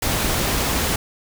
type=noise; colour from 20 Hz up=pink; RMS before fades=-21 dBFS; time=0.02-0.96 s; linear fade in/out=5 ms; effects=none